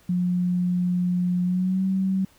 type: tone with pitch glide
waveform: sine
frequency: 178.8 to 190.53 Hz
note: F3 to G3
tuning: +41 to -49 cents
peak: -20 dBFS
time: 0.09-2.25 s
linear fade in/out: 5 ms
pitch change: +110 cents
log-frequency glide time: 1.44-1.84 s
effects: pink hiss -57 dBFS RMS until 2.38 s